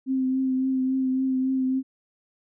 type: tone with vibrato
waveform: sine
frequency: 261.6 Hz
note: C4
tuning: in tune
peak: -21 dBFS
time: 0.06-1.83 s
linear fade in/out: 50 ms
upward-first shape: triangle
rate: 3.6 Hz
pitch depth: 24 cents each way
effects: none